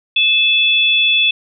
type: tone pair together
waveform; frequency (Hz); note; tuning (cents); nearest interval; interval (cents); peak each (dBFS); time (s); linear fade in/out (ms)
sine; 2608 / 3441; E7 / A7; -19 / -39; perfect fourth; 480; -13; 0.16-1.31; 5
effects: none